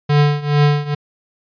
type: tone with tremolo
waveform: square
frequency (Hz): 146.6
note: D3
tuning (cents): -3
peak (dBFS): -9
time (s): 0.09-0.95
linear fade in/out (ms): 10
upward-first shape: triangle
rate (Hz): 2.3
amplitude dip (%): 90
effects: resampled to 11025 Hz